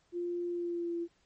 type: tone with pitch glide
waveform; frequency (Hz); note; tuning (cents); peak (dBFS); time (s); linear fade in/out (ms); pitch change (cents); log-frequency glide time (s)
sine; 349.2 to 340.4; F4 to F4; 0 to -44; -32; 0.12-1.08; 50; -44; 0.49-0.97
effects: pink hiss -71 dBFS RMS until 1.25 s + MP3 32 kbps